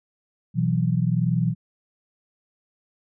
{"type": "chord", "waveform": "sine", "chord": "B suspended fourth", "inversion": "none", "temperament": "equal", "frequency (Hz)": [123.47, 164.81, 185], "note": ["B2", "E3", "F#3"], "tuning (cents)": [0, 0, 0], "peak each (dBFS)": [-23, -22, -26], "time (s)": [0.54, 1.55], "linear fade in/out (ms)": 50, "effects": []}